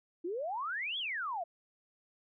sine exponential two-way sweep, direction up then down, 323.4 to 3454 to 645 Hz, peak -34 dBFS, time 0.24-1.44 s, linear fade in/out 10 ms, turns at 0.98 s, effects none

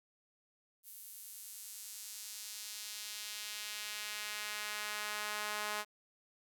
sawtooth tone with high-pass filter sweep, 210 Hz, G#3, 19 cents sharp, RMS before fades -43 dBFS, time 0.83-5.85 s, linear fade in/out 50 ms, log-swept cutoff 12000 to 960 Hz, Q 0.89, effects none

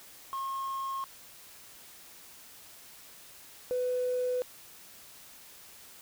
triangle tone pair in turn, 1078 / 499.7 Hz, C#6 / B4, -49 / +20 cents, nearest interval octave + minor second, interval 1331 cents, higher first, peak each -30 / -24 dBFS, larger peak second, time 0.33-1.04 / 3.71-4.42 s, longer neither, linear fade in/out 0 ms, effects tanh soft clip ceiling -25 dBFS + white hiss -52 dBFS RMS until 6.01 s

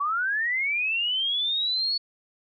sine linear sweep, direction up, 1108.7 to 4435 Hz, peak -23 dBFS, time 0-1.98 s, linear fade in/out 10 ms, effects none

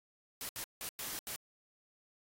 white noise bursts at uneven times, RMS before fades -41 dBFS, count 5, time 0.41-0.49 / 0.56-0.64 / 0.81-0.89 / 0.99-1.19 / 1.27-1.36 s, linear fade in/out 0 ms, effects AAC 48 kbps

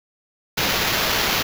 white noise with sample-and-hold, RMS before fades -21 dBFS, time 0.57-1.43 s, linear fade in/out 10 ms, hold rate 8820 Hz, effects none

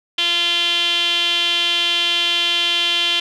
sawtooth tone with band-pass filter, 344.7 Hz, F4, 23 cents flat, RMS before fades -18 dBFS, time 0.18-3.2 s, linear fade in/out 5 ms, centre 3200 Hz, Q 7.5, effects none

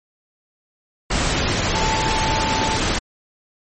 sine tone in noise, 880 Hz, A5, in tune, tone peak -22 dBFS, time 1.74-2.78 s, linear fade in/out 10 ms, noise pink, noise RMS -20 dBFS, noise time 1.1-2.99 s, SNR -5 dB, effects MP3 32 kbps

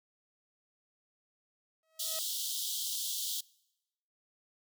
sawtooth tone with exponential growth, 640 Hz, D#5, 49 cents sharp, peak -36 dBFS, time 1.83-2.19 s, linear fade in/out 1 ms, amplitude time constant 78 ms
pink high-pass noise, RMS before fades -36 dBFS, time 1.99-3.41 s, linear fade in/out 10 ms, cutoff 3100 Hz, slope 96 dB/octave
effects noise-tail reverb RT60 0.9 s tail -24 dB re dry

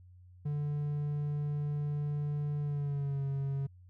triangle tone with pitch glide, 146.83 to 137.79 Hz, D3 to C#3, 0 to -10 cents, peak -29 dBFS, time 0.45-3.67 s, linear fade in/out 10 ms, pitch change -110 cents, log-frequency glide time 2.6-3.24 s, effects added 90 Hz sine -53 dBFS peak until 3.89 s

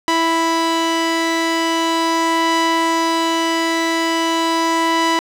sawtooth tone pair together, 329.6 / 988.4 Hz, E4 / B5, 0 / +1 cents, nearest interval octave + perfect fifth, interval 1901 cents, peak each -14 dBFS, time 0.08-5.19 s, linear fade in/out 0 ms, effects low-pass 7000 Hz 12 dB/octave + 7-bit

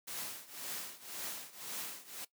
white noise with tremolo, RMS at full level -40 dBFS, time 0.07-2.25 s, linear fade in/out 10 ms, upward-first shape triangle, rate 1.9 Hz, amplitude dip 90%, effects noise-tail reverb RT60 0.1 s tail -18 dB re dry + high-pass 150 Hz 12 dB/octave

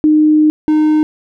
sine / triangle tone pair in turn, 306.1 / 307.2 Hz, D#4 / D#4, -28 / -22 cents, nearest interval unison, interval 6 cents, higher second, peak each -6 dBFS, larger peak neither, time 0.04-0.5 / 0.68-1.03 s, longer first, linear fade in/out 0 ms, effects none

